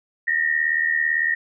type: tone pair together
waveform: sine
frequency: 1822.1 / 1900 Hz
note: A#6 / A#6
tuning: -40 / +33 cents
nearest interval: minor second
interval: 73 cents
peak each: -21 dBFS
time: 0.27-1.35 s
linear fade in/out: 10 ms
effects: none